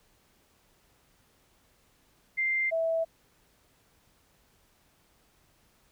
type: tone pair in turn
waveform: sine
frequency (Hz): 2093 / 655.1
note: C7 / E5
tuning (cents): 0 / -11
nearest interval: octave + minor sixth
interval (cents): 2011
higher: first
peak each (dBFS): -25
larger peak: neither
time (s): 2.37-2.71 / 2.71-3.05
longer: neither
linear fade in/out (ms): 20
effects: pink hiss -66 dBFS RMS until 5.91 s